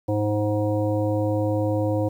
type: harmonic tone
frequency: 105 Hz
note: G#2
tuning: 19 cents sharp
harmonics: 1 / 3 / 5 / 7 / 9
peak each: -24 / -25 / -25 / -34 / -37 dBFS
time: 0.08-2.09 s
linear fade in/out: 10 ms
effects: 9-bit